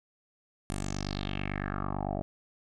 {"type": "tone with low-pass filter sweep", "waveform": "10% pulse", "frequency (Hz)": 49, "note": "G1", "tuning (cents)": 0, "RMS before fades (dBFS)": -34, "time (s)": [0.7, 2.22], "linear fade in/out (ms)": 0, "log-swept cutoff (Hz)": [9800, 590], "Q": 4.3, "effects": []}